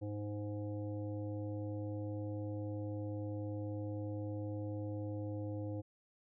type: harmonic tone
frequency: 103.83 Hz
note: G#2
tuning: in tune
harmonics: 1 / 3 / 5 / 7 / 8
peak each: -40 / -43 / -46 / -58 / -61 dBFS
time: 0.01-5.82 s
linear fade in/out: 20 ms
effects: none